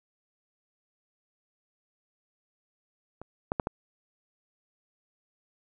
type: clicks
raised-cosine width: 1 ms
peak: -27 / -13 / -12 / -15 dBFS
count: 4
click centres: 3.216 / 3.519 / 3.598 / 3.671 s
effects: none